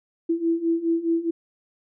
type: beating tone pair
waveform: sine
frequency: 329.6 / 334.4 Hz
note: E4 / E4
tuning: 0 / +25 cents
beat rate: 4.8 Hz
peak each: -25 / -22 dBFS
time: 0.29-1.31 s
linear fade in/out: 10 ms
effects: none